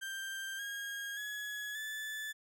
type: tone with pitch steps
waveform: 35% pulse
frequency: 1578 / 1630.8 / 1685.4 / 1741.8 Hz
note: G6 / G#6 / G#6 / A6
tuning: +11 / -32 / +25 / -18 cents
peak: -37 dBFS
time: 0.01-2.33 s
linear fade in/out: 20 ms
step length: 580 ms
effects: none